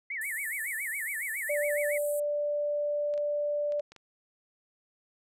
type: tone with vibrato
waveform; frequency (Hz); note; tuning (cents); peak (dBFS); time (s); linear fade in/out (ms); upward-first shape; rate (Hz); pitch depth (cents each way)
sine; 1996; B6; +18; -32; 0.1-1.98; 5; sine; 7.2; 240
type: band-pass noise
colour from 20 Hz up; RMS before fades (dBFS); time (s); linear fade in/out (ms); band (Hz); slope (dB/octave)
pink; -42; 0.21-2.2; 5; 7800 to 14000; 96
type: tone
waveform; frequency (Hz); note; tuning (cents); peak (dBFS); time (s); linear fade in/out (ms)
sine; 587.3; D5; 0; -27; 1.49-3.81; 10
type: clicks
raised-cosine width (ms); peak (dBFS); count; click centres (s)
0.2; -33; 6; 3.139 / 3.178 / 3.722 / 3.796 / 3.92 / 3.963
effects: none